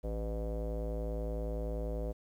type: tone with low-pass filter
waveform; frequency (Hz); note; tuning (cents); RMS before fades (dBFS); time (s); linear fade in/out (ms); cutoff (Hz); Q
square; 55.2; A1; +6; -36; 0.03-2.13; 20; 550; 6.2
effects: 11-bit